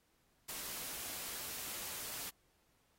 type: noise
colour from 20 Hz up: white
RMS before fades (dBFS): -44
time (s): 0.48-2.3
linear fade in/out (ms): 10
effects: pink hiss -75 dBFS RMS until 2.98 s + AAC 48 kbps